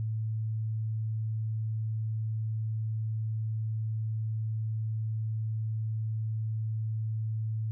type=tone; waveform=sine; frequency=110 Hz; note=A2; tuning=in tune; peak=-29 dBFS; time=0-7.71 s; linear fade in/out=0 ms; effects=none